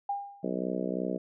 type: tone with exponential decay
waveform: sine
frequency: 804 Hz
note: G5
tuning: 44 cents sharp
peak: -26 dBFS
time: 0.09-0.55 s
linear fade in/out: 5 ms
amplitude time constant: 100 ms
type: harmonic tone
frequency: 62.9 Hz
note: B1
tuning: 32 cents sharp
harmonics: 3 / 4 / 5 / 6 / 7 / 8 / 9 / 10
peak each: -35 / -36 / -37 / -38 / -38 / -39 / -40 / -40 dBFS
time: 0.43-1.18 s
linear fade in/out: 10 ms
effects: none